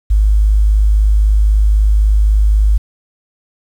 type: tone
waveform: sine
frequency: 51.91 Hz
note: G#1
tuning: in tune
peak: -7 dBFS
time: 0.1-2.78 s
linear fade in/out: 10 ms
effects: 7-bit